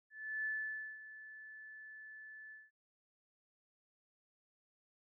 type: tone with ADSR envelope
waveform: sine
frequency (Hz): 1741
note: A6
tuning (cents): -19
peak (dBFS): -35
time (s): 0.1-2.71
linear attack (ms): 350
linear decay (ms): 530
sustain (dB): -15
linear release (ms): 190
effects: none